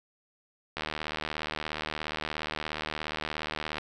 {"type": "click train", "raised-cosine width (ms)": 0.3, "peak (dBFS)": -16, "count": 233, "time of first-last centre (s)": [0.77, 3.783], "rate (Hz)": 77, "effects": []}